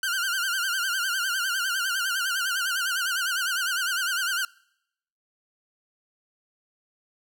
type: tone with vibrato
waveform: sawtooth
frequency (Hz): 1478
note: F#6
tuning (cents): -2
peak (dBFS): -21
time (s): 0.03-4.45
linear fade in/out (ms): 2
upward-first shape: sine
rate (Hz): 9.9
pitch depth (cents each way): 120
effects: noise-tail reverb RT60 0.8 s tail -25 dB re dry